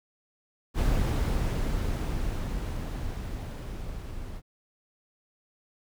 brown noise with level ramp, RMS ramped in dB -24 to -39 dBFS, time 0.74-4.42 s, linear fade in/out 50 ms, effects none

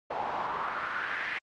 pink noise with band-pass filter sweep, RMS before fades -33 dBFS, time 0.1-1.39 s, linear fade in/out 10 ms, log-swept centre 740 to 2000 Hz, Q 3.5, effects low-pass 4000 Hz 12 dB/octave + Opus 48 kbps

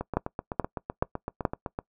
two click trains, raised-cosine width 1 ms, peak -9 / -17 dBFS, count 4 / 15, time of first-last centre 0.17-1.452 / 0.01-1.789 s, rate 2.34 / 7.87 Hz, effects noise-tail reverb RT60 0.1 s tail -22 dB re dry

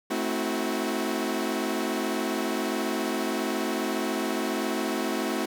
sawtooth chord, F# half-diminished seventh, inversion first, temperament equal with one note detuned, 220 / 261.6 / 322.7 / 370 Hz, A3 / C4 / E4 / F#4, 0 / 0 / -37 / 0 cents, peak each -28 dBFS, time 0.1-5.46 s, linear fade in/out 10 ms, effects none

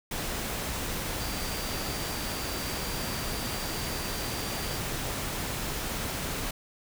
sine tone in noise, 4699 Hz, D8, in tune, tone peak -42 dBFS, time 1.2-4.79 s, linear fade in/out 5 ms, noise pink, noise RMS -33 dBFS, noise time 0.11-6.51 s, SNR -12 dB, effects none

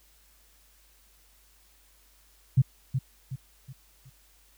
sine tone with echo, 131.5 Hz, C3, 9 cents sharp, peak -15 dBFS, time 2.57-2.62 s, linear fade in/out 10 ms, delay 370 ms, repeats 4, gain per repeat -8 dB, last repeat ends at 4.1 s, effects added 50 Hz sine -62 dBFS peak until 4.57 s + white hiss -62 dBFS RMS until 4.57 s

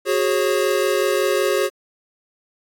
square chord, F# suspended second, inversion none, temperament equal with one note detuned, 370 / 415.3 / 543.9 Hz, F#4 / G#4 / C#5, 0 / 0 / -33 cents, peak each -22 dBFS, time 0.05-1.7 s, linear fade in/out 50 ms, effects AAC 64 kbps

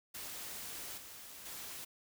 white noise with level steps, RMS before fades -45 / -51 / -46 dBFS, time 0.14-1.85 s, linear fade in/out 10 ms, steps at 0.97 / 1.45 s, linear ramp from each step 10 ms, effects none

